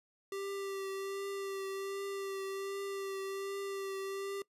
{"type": "tone with vibrato", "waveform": "square", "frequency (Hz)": 392, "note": "G4", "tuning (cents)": 0, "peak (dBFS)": -38, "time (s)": [0.32, 4.42], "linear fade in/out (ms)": 2, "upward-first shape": "triangle", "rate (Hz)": 1.3, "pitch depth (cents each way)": 21, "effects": ["noise-tail reverb RT60 0.1 s tail -21 dB re dry", "resampled to 32000 Hz"]}